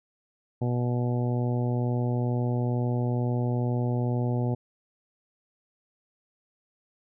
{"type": "harmonic tone", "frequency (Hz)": 122.2, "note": "B2", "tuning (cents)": -18, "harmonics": [1, 2, 3, 4, 5, 6, 7], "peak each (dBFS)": [-25, -31, -35, -37, -39, -41, -42], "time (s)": [0.61, 4.55], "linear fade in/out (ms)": 10, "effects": []}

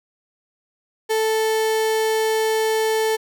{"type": "tone", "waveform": "35% pulse", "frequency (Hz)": 440, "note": "A4", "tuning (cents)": 0, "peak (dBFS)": -16, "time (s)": [1.09, 3.17], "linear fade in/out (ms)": 20, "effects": []}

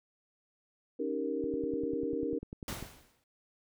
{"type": "chord", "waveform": "sine", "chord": "Eb dominant seventh", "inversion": "third", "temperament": "equal", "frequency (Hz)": [277.2, 311.1, 392, 466.2], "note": ["Db4", "Eb4", "G4", "Bb4"], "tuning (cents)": [0, 0, 0, 0], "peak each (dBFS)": [-37, -37, -39, -35], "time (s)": [0.99, 2.39], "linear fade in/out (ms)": 10}
{"type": "click train", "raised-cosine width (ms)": 3, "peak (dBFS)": -29, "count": 15, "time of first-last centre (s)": [1.44, 2.826], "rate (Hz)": 10.1}
{"type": "noise with exponential decay", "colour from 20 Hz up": "pink", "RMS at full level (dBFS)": -37, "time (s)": [2.68, 3.24], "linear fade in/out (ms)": 2, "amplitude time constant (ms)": 120}
{"effects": []}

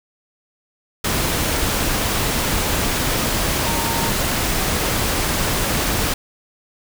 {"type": "tone in noise", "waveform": "sine", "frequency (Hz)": 918, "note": "A#5", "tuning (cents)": -27, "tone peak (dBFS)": -25, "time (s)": [3.66, 4.1], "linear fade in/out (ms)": 5, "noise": "pink", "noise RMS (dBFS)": -20, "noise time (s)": [1.04, 6.14], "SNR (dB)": -8, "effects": []}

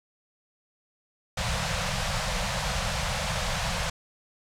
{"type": "band-stop noise", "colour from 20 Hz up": "pink", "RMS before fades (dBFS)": -28, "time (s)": [1.37, 3.9], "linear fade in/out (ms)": 5, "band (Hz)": [200, 490], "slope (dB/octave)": 96, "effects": ["low-pass 7000 Hz 12 dB/octave"]}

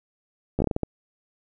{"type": "slowing click train", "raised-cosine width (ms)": 2, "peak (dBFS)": -11, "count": 8, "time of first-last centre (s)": [0.59, 0.833], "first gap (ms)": 13, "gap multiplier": 1.32, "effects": []}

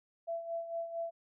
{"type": "tone with tremolo", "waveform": "sine", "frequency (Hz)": 670, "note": "E5", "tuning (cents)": 28, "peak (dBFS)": -33, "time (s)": [0.27, 1.11], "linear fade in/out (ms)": 20, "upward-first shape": "sine", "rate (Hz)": 4.4, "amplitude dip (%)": 65, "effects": []}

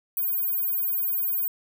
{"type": "tone", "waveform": "sine", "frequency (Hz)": 15310, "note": "A#9", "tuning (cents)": 45, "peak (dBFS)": -21, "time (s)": [0.17, 1.48], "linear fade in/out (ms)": 2, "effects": ["tanh soft clip ceiling -21 dBFS"]}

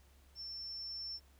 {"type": "tone with level ramp", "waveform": "sine", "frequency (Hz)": 5390, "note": "E8", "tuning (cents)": 38, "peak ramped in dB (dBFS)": [-43, -40], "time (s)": [0.35, 1.2], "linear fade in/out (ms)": 50, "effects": ["added 68 Hz sine -62 dBFS peak until 1.39 s", "pink hiss -69 dBFS RMS until 1.39 s"]}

